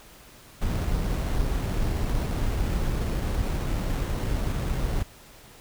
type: noise with sample-and-hold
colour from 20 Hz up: brown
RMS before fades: -26 dBFS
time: 0.61-5.03 s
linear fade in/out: 10 ms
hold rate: 4900 Hz
effects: pink hiss -50 dBFS RMS until 5.6 s